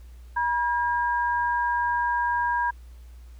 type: tone pair together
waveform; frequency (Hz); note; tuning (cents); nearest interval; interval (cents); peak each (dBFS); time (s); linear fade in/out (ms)
sine; 962 / 1617.9; B5 / G#6; -46 / -46; major sixth; 900; -23 / -27; 0.36-2.71; 10
effects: added 60 Hz sine -42 dBFS peak until 3.39 s + pink hiss -61 dBFS RMS until 3.39 s